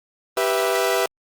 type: chord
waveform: sawtooth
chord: E minor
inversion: first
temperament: equal with one note detuned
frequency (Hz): 392 / 491.6 / 659.3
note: G4 / B4 / E5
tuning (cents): 0 / -8 / 0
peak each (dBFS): -19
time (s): 0.37-1.06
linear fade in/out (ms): 2
effects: Opus 32 kbps